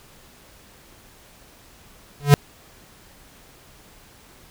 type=tone with exponential growth; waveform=square; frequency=143.8 Hz; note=D3; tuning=36 cents flat; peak=-5 dBFS; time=2.2-2.34 s; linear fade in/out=0 ms; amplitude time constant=29 ms; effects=pink hiss -50 dBFS RMS until 4.5 s